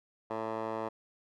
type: tone with band-pass filter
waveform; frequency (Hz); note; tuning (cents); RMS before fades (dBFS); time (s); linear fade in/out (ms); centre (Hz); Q
15% pulse; 111.2; A2; +19; -36; 0.3-0.89; 10; 740; 5.9
effects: none